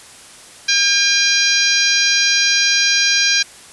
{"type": "harmonic tone", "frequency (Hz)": 805, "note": "G5", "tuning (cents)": 46, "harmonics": [2, 3, 4, 5, 6, 7, 8], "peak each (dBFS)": [-19, -19, -23, -19, -19, -19, -25], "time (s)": [0.68, 3.43], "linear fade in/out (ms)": 10, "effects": ["white hiss -40 dBFS RMS until 3.72 s", "resampled to 24000 Hz"]}